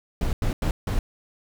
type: noise bursts at uneven times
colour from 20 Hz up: brown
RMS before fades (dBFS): -23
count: 4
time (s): 0.21-0.33 / 0.42-0.53 / 0.62-0.71 / 0.87-0.99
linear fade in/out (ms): 2
effects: none